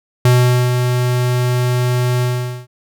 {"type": "tone with ADSR envelope", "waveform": "square", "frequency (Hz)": 124.1, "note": "B2", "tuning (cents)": 9, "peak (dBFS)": -8, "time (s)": [0.25, 2.67], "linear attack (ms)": 3, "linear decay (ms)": 450, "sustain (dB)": -6, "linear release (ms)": 450, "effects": []}